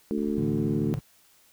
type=harmonic tone; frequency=73.42 Hz; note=D2; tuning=in tune; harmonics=3 / 4 / 5 / 6; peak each=-28 / -30 / -32 / -34 dBFS; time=0.11-0.94 s; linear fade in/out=0 ms
type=noise with tremolo; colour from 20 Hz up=brown; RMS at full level=-45 dBFS; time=0.17-1.01 s; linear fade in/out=10 ms; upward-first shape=sine; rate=20 Hz; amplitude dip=30%
type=chord; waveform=triangle; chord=A suspended fourth; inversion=none; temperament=equal; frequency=110 / 146.83 / 164.81 Hz; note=A2 / D3 / E3; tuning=0 / 0 / 0 cents; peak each=-32 / -28 / -33 dBFS; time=0.38-0.99 s; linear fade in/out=0 ms
effects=white hiss -60 dBFS RMS until 1.52 s